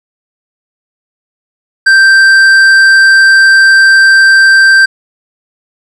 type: tone with tanh clipping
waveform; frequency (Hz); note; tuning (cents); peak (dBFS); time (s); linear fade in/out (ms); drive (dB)
sine; 1568; G6; 0; -3; 1.86-4.86; 10; 9
effects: none